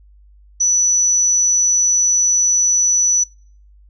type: tone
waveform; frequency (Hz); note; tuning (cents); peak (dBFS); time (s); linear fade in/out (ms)
sine; 5940; F#8; +6; -12; 0.6-3.24; 10
effects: noise-tail reverb RT60 0.5 s tail -26 dB re dry + added 50 Hz sine -44 dBFS peak until 3.89 s